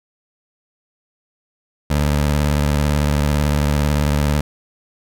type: tone with vibrato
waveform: 20% pulse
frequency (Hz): 73.42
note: D2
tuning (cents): 0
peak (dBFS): -10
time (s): 1.9-4.41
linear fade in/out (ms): 5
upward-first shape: square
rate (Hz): 18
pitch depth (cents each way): 54
effects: none